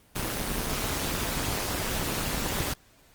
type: noise with amplitude modulation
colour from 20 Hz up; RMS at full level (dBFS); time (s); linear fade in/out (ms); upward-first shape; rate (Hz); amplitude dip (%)
pink; -26; 0.15-2.74; 10; sine; 200; 90
effects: pink hiss -59 dBFS RMS until 3.14 s + Opus 24 kbps